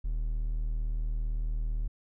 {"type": "tone", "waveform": "triangle", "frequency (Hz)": 38.89, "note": "D#1", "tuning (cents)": 0, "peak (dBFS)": -26, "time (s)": [0.04, 1.88], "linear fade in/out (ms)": 10, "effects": []}